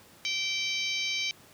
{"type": "harmonic tone", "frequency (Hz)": 775, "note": "G5", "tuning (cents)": -20, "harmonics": [3, 4, 5, 6, 7, 8], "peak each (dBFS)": [-32, -34, -36, -38, -39, -40], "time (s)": [0.25, 1.31], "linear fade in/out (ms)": 0, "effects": ["pink hiss -55 dBFS RMS until 1.53 s", "high-pass 100 Hz 12 dB/octave"]}